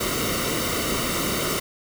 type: noise with comb filter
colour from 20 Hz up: pink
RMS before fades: -25 dBFS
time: 0-1.6 s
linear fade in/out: 10 ms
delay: 1.2 ms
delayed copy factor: -0.7
effects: none